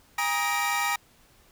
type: tone cluster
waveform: 45% pulse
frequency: 813 / 948 / 1254 / 1876 / 2335 Hz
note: G#5 / A#5 / D#6 / A#6 / D7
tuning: -37 / +29 / +13 / +11 / -11 cents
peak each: -31 dBFS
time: 0.18-0.96 s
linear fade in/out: 5 ms
effects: pink hiss -59 dBFS RMS until 1.51 s